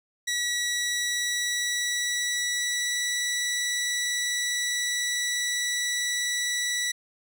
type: tone with pitch glide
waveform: 15% pulse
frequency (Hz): 1935 to 1954.1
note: B6 to B6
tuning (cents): -36 to -19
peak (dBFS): -19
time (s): 0.27-6.92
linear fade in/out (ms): 10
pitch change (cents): +17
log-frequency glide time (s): 0.55-3
effects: none